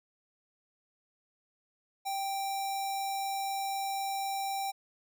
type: tone with notch filter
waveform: square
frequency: 784 Hz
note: G5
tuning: in tune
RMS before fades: -34 dBFS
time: 2.05-4.72 s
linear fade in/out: 20 ms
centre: 1600 Hz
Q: 0.62
effects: none